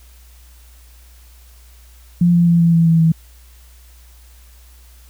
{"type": "tone with pitch steps", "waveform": "sine", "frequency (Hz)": [174, 172, 170.03, 168.07, 166.14, 164.23, 162.35], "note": ["F3", "F3", "F3", "E3", "E3", "E3", "E3"], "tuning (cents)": [-6, -26, -46, 34, 14, -6, -26], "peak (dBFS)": -9, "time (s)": [2.21, 3.12], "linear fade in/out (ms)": 5, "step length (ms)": 130, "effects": ["added 60 Hz sine -42 dBFS peak until 5.09 s", "white hiss -51 dBFS RMS until 5.09 s"]}